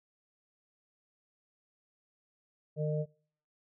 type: harmonic tone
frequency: 152.1 Hz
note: D#3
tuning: 39 cents flat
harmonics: 1 / 3 / 4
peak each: -31 / -36 / -37 dBFS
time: 2.76-3.06 s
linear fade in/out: 50 ms
effects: noise-tail reverb RT60 0.5 s tail -24 dB re dry